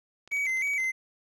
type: clicks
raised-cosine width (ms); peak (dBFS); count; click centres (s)
0.2; -32; 11; 0.276 / 0.317 / 0.37 / 0.456 / 0.495 / 0.573 / 0.613 / 0.674 / 0.736 / 0.802 / 0.843
type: tone with vibrato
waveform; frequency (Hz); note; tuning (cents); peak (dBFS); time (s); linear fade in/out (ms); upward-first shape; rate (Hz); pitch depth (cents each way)
triangle; 2164; C#7; -42; -24; 0.31-0.92; 20; square; 3.2; 80
effects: none